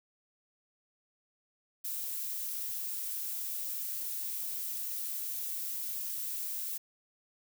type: noise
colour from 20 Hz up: violet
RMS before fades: -37 dBFS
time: 1.84-6.78 s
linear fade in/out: 10 ms
effects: none